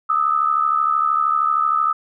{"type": "tone pair together", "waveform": "sine", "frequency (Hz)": [1227, 1300], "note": ["D#6", "E6"], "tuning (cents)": [-25, -24], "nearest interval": "minor second", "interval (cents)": 101, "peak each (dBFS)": -18, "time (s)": [0.09, 1.93], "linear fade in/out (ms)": 10, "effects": []}